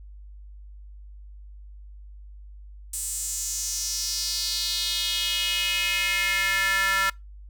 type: tone with high-pass filter sweep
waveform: square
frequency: 194.3 Hz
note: G3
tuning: 15 cents flat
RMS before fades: -26 dBFS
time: 2.93-7.1 s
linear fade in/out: 5 ms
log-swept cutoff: 8500 to 1500 Hz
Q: 3.4
effects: noise-tail reverb RT60 0.2 s tail -25 dB re dry + added 50 Hz sine -41 dBFS peak until 7.49 s